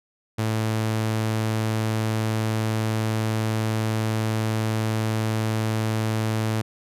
sawtooth tone, 110 Hz, A2, in tune, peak -18 dBFS, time 0.38-6.62 s, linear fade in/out 10 ms, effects resampled to 32000 Hz

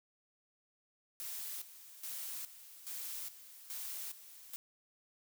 blue noise with tremolo, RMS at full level -43 dBFS, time 1.2-4.56 s, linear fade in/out 0 ms, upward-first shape square, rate 1.2 Hz, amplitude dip 75%, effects none

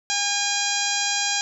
harmonic tone with a mistuned harmonic, 812 Hz, G#5, 39 cents flat, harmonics 1 / 2 / 3 / 4 / 5 / 6 / 7 / 8 / 9, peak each -30 / -30 / -30 / -30 / -30 / -30 / -30 / -30 / -30 dBFS, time 0.1-1.41 s, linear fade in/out 0 ms, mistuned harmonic 5, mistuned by -16 cents, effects none

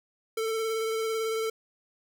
square tone with vibrato, 445.4 Hz, A4, 21 cents sharp, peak -28 dBFS, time 0.37-1.5 s, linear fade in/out 5 ms, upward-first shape triangle, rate 18 Hz, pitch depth 23 cents each way, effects none

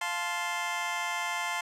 20% pulse chord, F major, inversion none, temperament just, 698.5 / 873.1 / 1047.7 Hz, F5 / A5 / C6, 0 / -14 / +2 cents, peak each -32 / -30 / -29 dBFS, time 0.01-1.61 s, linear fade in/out 5 ms, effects low-pass 10000 Hz 12 dB/octave

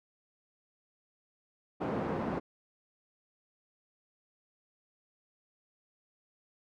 pink band-pass noise, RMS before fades -34 dBFS, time 1.8-2.4 s, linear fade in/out 20 ms, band 160 to 910 Hz, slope 12 dB/octave, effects none

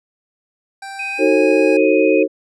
25% pulse tone with pitch glide, 784 to 821.1 Hz, G5 to G#5, 0 to -20 cents, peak -25 dBFS, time 0.82-1.77 s, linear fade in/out 5 ms, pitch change +80 cents, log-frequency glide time 1.12-1.3 s
sine tone, 2500 Hz, D#7, 8 cents sharp, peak -22 dBFS, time 0.99-2.23 s, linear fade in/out 5 ms
sine chord, D# diminished seventh, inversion none, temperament just, 311.1 / 373.4 / 448 / 537.6 Hz, D#4 / F#4 / A4 / C5, 0 / +16 / +31 / +47 cents, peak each -16 / -17 / -16 / -16 dBFS, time 1.18-2.28 s, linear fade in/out 50 ms
effects resampled to 24000 Hz

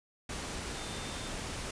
sine tone in noise, 3601 Hz, A7, 39 cents sharp, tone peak -49 dBFS, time 0.77-1.29 s, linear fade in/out 5 ms, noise pink, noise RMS -39 dBFS, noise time 0.29-1.71 s, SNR -13 dB, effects resampled to 22050 Hz

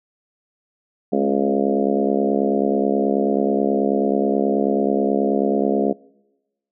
harmonic tone with a mistuned harmonic, 69.3 Hz, C#2, in tune, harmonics 3 / 4 / 5 / 6 / 7 / 8 / 9 / 10, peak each -22 / -23 / -26 / -22 / -26 / -27 / -28 / -27 dBFS, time 1.12-5.93 s, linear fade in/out 10 ms, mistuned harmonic 4, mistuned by -25 cents, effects noise-tail reverb RT60 1.0 s tail -24 dB re dry

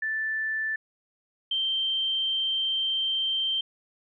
sine tone pair in turn, 1760 / 3136 Hz, A6 / G7, 0 / 0 cents, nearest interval minor seventh, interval 1000 cents, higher second, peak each -26 / -24 dBFS, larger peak second, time 0.02-0.76 / 1.51-3.61 s, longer second, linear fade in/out 5 ms, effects none

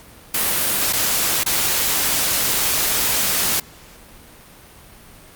white noise with dropouts, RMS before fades -19 dBFS, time 0.34-3.6 s, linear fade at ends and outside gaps 5 ms, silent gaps 0.927-0.932 / 1.435-1.461 s, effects pink hiss -44 dBFS RMS until 5.35 s + Opus 48 kbps

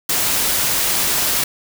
white noise, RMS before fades -18 dBFS, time 0.09-1.44 s, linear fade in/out 5 ms, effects none

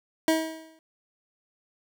25% pulse tone with exponential decay, 320.2 Hz, D#4, 50 cents sharp, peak -14 dBFS, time 0.28-0.79 s, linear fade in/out 1 ms, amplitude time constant 110 ms, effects none

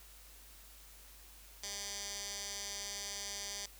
15% pulse tone with band-pass filter, 201.5 Hz, G3, 48 cents sharp, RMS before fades -43 dBFS, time 1.63-3.66 s, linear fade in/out 5 ms, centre 5800 Hz, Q 2.2, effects added 50 Hz sine -58 dBFS peak until 3.79 s + white hiss -58 dBFS RMS until 3.79 s

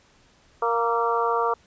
harmonic tone with a mistuned harmonic, 233.1 Hz, A#3, in tune, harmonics 2 / 3 / 4 / 5 / 6, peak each -25 / -29 / -26 / -25 / -32 dBFS, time 0.62-1.54 s, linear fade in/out 5 ms, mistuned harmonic 6, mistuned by -38 cents, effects pink hiss -58 dBFS RMS until 1.66 s + resampled to 16000 Hz

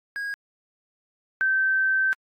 triangle / sine tone pair in turn, 1640 / 1549.6 Hz, G#6 / G6, -22 / -20 cents, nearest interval minor second, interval 98 cents, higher first, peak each -26 / -19 dBFS, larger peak second, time 0.16-0.34 / 1.41-2.13 s, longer second, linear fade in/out 0 ms, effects AAC 48 kbps

